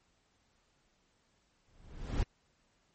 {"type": "noise with exponential growth", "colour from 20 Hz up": "brown", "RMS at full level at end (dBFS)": -28, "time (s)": [1.67, 2.23], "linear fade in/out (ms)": 1, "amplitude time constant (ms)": 120, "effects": ["pink hiss -73 dBFS RMS until 2.94 s", "MP3 32 kbps"]}